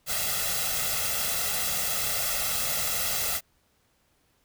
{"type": "noise with comb filter", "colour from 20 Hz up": "white", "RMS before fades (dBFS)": -28, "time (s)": [0.06, 3.41], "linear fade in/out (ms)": 50, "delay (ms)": 1.5, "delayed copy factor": 0.8, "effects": ["pink hiss -68 dBFS RMS until 4.44 s"]}